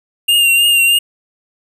square tone with vibrato, 2794 Hz, F7, in tune, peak -9 dBFS, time 0.28-0.99 s, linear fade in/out 10 ms, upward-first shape triangle, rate 3.2 Hz, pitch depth 39 cents each way, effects none

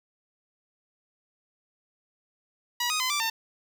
10% pulse tone with pitch steps, 967 / 1247 / 1023 / 1172 / 903 Hz, B5 / D#6 / C6 / D6 / A5, -37 / +3 / -39 / -4 / +45 cents, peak -17 dBFS, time 2.8-3.3 s, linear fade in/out 5 ms, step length 100 ms, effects none

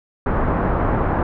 pink low-pass noise, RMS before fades -19 dBFS, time 0.26-1.23 s, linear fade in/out 2 ms, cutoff 1400 Hz, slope 24 dB/octave, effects none

